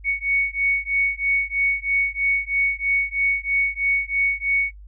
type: beating tone pair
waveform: sine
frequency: 2224 / 2227.1 Hz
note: C#7 / C#7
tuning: +5 / +8 cents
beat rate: 3.1 Hz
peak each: -22 dBFS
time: 0.04-4.73 s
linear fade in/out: 50 ms
effects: noise-tail reverb RT60 0.1 s tail -26 dB re dry + added 50 Hz sine -39 dBFS peak until 4.87 s